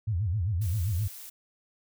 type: tone with vibrato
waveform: sine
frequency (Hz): 96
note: G2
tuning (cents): -36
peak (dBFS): -25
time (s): 0.07-1.08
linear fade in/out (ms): 10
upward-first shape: sine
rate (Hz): 7.6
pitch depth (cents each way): 270
type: noise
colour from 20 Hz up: blue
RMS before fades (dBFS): -44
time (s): 0.61-1.3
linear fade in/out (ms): 10
effects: none